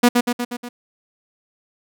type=tone with echo; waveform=sawtooth; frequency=242.5 Hz; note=B3; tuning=31 cents flat; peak=-5 dBFS; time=0.03-0.09 s; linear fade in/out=10 ms; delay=120 ms; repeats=5; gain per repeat=-4 dB; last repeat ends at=0.69 s; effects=none